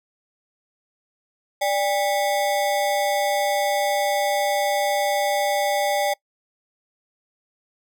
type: ring-modulated tone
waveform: square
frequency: 696 Hz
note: F5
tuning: 6 cents flat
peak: -17 dBFS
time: 1.61-6.14 s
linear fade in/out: 10 ms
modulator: 110 Hz
effects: noise-tail reverb RT60 0.1 s tail -24 dB re dry